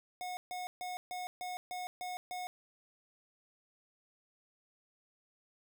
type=tone bursts; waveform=square; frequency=727 Hz; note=F#5; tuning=31 cents flat; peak=-39 dBFS; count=8; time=0.21-2.47 s; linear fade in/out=0 ms; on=160 ms; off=140 ms; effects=none